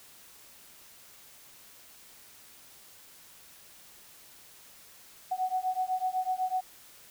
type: beating tone pair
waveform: sine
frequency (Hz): 740 / 748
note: F#5 / F#5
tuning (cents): 0 / +19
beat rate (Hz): 8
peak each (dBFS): -31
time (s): 5.31-6.61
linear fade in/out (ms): 10
effects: white hiss -54 dBFS RMS until 7.1 s